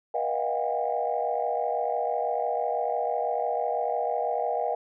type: tone cluster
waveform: sine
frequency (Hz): 481.9 / 616 / 686 / 732 / 806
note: B4 / D#5 / F5 / F#5 / G5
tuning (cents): -43 / -17 / -31 / -19 / +48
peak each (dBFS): -31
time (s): 0.14-4.75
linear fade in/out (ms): 5
effects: tanh soft clip ceiling -14 dBFS